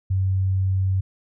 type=tone; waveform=sine; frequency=95 Hz; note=F#2; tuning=46 cents sharp; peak=-18 dBFS; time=0.1-1.01 s; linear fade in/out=10 ms; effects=none